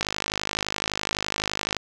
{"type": "click train", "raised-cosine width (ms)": 0.2, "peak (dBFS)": -7, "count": 92, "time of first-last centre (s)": [0.01, 1.767], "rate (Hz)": 51.8, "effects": ["8-bit"]}